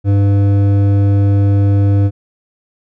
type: tone with hard clipping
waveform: sine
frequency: 100 Hz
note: G2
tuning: 35 cents sharp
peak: -10 dBFS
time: 0.04-2.11 s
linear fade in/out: 50 ms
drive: 10 dB
effects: none